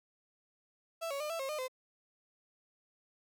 35% pulse tone with pitch steps, 662 / 558 / 603 / 663 / 538 / 608 / 515 Hz, E5 / C#5 / D5 / E5 / C5 / D#5 / C5, +7 / +11 / +46 / +10 / +48 / -40 / -28 cents, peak -34 dBFS, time 1.01-1.682 s, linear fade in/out 20 ms, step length 96 ms, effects none

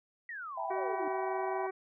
sine exponential sweep, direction down, 1967 to 293.7 Hz, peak -39 dBFS, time 0.29-1.08 s, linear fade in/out 2 ms
sine chord, E minor, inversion none, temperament equal, 659.3 / 784 / 987.8 Hz, E5 / G5 / B5, 0 / 0 / 0 cents, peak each -39 dBFS, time 0.57-1.67 s, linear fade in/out 5 ms
harmonic tone, 379.8 Hz, F#4, 45 cents sharp, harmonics 1 / 2 / 3 / 4 / 5 / 6, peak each -35 / -41 / -45 / -47 / -49 / -51 dBFS, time 0.7-1.71 s, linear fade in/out 10 ms
effects none

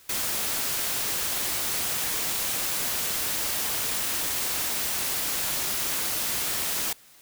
white noise, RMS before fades -28 dBFS, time 0.09-6.93 s, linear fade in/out 5 ms, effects white hiss -54 dBFS RMS until 7.21 s

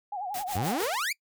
sine tone with vibrato, 776 Hz, G5, 18 cents flat, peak -31 dBFS, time 0.12-0.78 s, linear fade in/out 5 ms, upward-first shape sine, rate 11 Hz, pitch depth 140 cents each way
white noise with tremolo, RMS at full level -36 dBFS, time 0.34-0.95 s, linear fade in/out 2 ms, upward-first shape sine, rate 6.6 Hz, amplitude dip 100%
sawtooth exponential sweep, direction up, 84 to 2487 Hz, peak -24 dBFS, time 0.55-1.13 s, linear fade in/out 10 ms
sawtooth tone with exponential decay, 473.2 Hz, A#4, 26 cents sharp, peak -29 dBFS, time 0.8-1.08 s, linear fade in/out 2 ms, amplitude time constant 59 ms
effects noise-tail reverb RT60 0.1 s tail -25 dB re dry

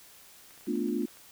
clicks, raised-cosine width 0.3 ms, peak -39 dBFS, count 9, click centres 0.508 / 0.577 / 0.61 / 0.667 / 0.756 / 0.886 / 1.022 / 1.084 / 1.171 s
sine chord, B half-diminished seventh, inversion third, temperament equal with one note detuned, 220 / 246.9 / 293.7 / 351.3 Hz, A3 / B3 / D4 / F4, 0 / 0 / 0 / +10 cents, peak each -33 dBFS, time 0.67-1.06 s, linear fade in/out 10 ms
effects white hiss -54 dBFS RMS until 1.31 s

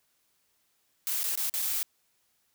blue noise with dropouts, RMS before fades -30 dBFS, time 1.07-1.83 s, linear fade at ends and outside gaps 0 ms, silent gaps 1.232-1.24 / 1.354-1.375 / 1.496-1.539 / 1.619-1.622 s, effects white hiss -72 dBFS RMS until 2.54 s

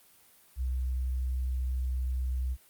sine tone, 63.7 Hz, C2, 46 cents flat, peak -28 dBFS, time 0.56-2.57 s, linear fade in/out 50 ms, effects white hiss -60 dBFS RMS until 2.69 s + Opus 32 kbps

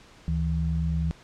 sine tone pair together, 72.75 / 161.9 Hz, D2 / E3, -16 / -31 cents, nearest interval octave + major second, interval 1385 cents, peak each -26 dBFS, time 0.28-1.11 s, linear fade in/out 0 ms, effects pink hiss -52 dBFS RMS until 1.23 s + low-pass 6000 Hz 12 dB/octave

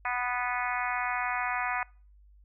harmonic tone with a mistuned harmonic, 246.9 Hz, B3, in tune, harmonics 3 / 4 / 5 / 6 / 7 / 8 / 9 / 10, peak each -34 / -35 / -36 / -37 / -37 / -38 / -39 / -39 dBFS, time 0.05-1.83 s, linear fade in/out 2 ms, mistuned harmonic 9, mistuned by -25 cents, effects noise-tail reverb RT60 0.4 s tail -25 dB re dry + added 50 Hz sine -54 dBFS peak until 2.44 s

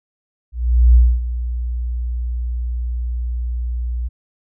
sine tone with ADSR envelope, 60 Hz, B1, 49 cents flat, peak -5 dBFS, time 0.52-4.09 s, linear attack 430 ms, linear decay 250 ms, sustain -14 dB, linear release 20 ms, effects none

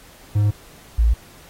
triangle / sine tone pair in turn, 103.83 / 56.58 Hz, G#2 / A1, 0 / +49 cents, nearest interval major seventh, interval 1051 cents, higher first, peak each -12 dBFS, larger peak neither, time 0.35-0.51 / 0.98-1.14 s, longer neither, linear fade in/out 10 ms, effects pink hiss -47 dBFS RMS until 1.49 s + AAC 48 kbps

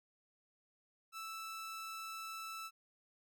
sawtooth tone, 1319 Hz, E6, 1 cent sharp, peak -40 dBFS, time 1.12-2.71 s, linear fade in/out 50 ms, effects none

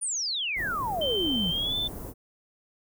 sine exponential sweep, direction down, 9750 to 155.56 Hz, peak -27 dBFS, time 0.01-1.52 s, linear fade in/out 20 ms
pink band-stop noise, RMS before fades -38 dBFS, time 0.55-2.14 s, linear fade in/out 50 ms, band 670 to 15000 Hz, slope 12 dB/octave
sine tone with pitch glide, 3109 to 3530 Hz, G7 to A7, -15 to +5 cents, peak -26 dBFS, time 1.01-1.88 s, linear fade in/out 10 ms, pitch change +220 cents, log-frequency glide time 1.49-1.76 s
effects none

